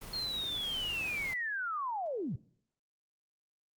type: noise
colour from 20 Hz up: pink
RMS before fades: -46 dBFS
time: 0.01-1.34 s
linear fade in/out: 10 ms
type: linear sweep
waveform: sine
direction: down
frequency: 4275 to 99 Hz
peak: -33 dBFS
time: 0.13-2.36 s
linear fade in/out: 5 ms
effects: noise-tail reverb RT60 0.6 s tail -21 dB re dry + Opus 24 kbps